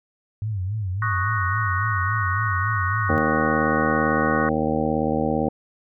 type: tone with vibrato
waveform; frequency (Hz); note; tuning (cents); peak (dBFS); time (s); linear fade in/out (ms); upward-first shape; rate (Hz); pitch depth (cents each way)
sine; 100; G2; +35; -23; 0.42-3.18; 0; sine; 3.6; 170
type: chord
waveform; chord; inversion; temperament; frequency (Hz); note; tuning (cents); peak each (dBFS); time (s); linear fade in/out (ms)
sine; D# minor seventh; third; equal; 1108.7 / 1244.5 / 1480 / 1864.7; C#6 / D#6 / F#6 / A#6; 0 / 0 / 0 / 0; -26 / -29 / -27 / -29; 1.02-4.49; 2
type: harmonic tone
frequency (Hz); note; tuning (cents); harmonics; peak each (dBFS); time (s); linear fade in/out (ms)
77.78; D#2; 0; 1 / 2 / 3 / 4 / 5 / 6 / 7 / 8 / 9 / 10; -33 / -29 / -25 / -27 / -37 / -27 / -27 / -37 / -37 / -28; 3.09-5.49; 5
effects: none

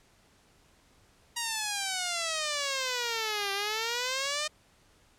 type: exponential two-way sweep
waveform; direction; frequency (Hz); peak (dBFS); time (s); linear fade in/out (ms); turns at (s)
5% pulse; down then up; 953 to 392 to 616; -18; 1.36-4.48; 10; 3.52
effects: pink hiss -63 dBFS RMS until 5.18 s + low-pass 10000 Hz 12 dB/octave

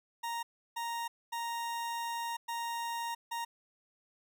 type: tone bursts at uneven times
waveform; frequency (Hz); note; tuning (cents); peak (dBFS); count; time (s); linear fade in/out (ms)
40% pulse; 932.3; A#5; 0; -34; 5; 0.23-0.43 / 0.76-1.08 / 1.32-2.37 / 2.48-3.15 / 3.31-3.45; 10
effects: none

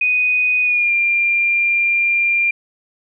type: tone with pitch glide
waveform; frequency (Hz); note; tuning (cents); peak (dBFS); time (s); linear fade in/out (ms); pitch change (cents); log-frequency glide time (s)
sine; 2489 to 2389; D#7 to D7; 0 to +29; -13; 0.01-2.51; 5; -71; 0.62-0.92
effects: none

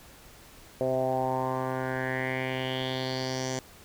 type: tone with low-pass filter sweep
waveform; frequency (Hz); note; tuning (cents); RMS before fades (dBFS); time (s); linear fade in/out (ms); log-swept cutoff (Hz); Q
10% pulse; 130; C3; -11; -30; 0.81-3.59; 0; 570 to 6600; 4.4
effects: pink hiss -52 dBFS RMS until 3.84 s

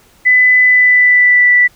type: tone with pitch glide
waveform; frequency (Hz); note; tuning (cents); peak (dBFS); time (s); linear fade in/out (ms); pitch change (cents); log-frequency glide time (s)
sine; 2003 to 1968.6; B6 to B6; +24 to -6; -5; 0.25-1.68; 20; -30; 0.63-1.52
effects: pink hiss -48 dBFS RMS until 1.75 s

